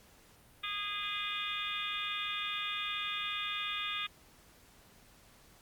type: harmonic tone with a mistuned harmonic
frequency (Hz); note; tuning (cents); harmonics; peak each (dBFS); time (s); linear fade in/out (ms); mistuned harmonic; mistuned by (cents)
411.4; G#4; -16; 3 / 4 / 5 / 6 / 7 / 8 / 9; -41 / -46 / -44 / -40 / -44 / -43 / -40; 0.63-4.07; 10; 9; -57
effects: pink hiss -61 dBFS RMS until 5.61 s + Opus 48 kbps